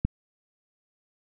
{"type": "click", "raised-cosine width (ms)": 5, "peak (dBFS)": -11, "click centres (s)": 0.05, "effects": []}